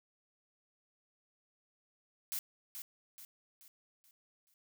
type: noise with echo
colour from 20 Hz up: blue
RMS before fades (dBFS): -38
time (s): 2.32-2.39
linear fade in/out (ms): 0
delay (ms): 430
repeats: 5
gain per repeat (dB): -7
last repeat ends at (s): 4.54
effects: none